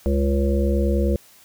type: harmonic tone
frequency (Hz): 69.3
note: C#2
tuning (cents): 0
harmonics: 1 / 3 / 5 / 7 / 8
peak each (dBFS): -19 / -24 / -26 / -27 / -28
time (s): 0.06-1.16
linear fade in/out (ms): 0
effects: white hiss -51 dBFS RMS until 1.44 s